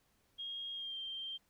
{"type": "tone with pitch glide", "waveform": "sine", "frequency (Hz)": [3256, 3161], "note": ["G#7", "G7"], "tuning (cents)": [-35, 14], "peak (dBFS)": -40, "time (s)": [0.38, 1.38], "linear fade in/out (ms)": 20, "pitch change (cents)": -51, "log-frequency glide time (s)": [0.74, 0.97], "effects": ["pink hiss -74 dBFS RMS until 1.49 s"]}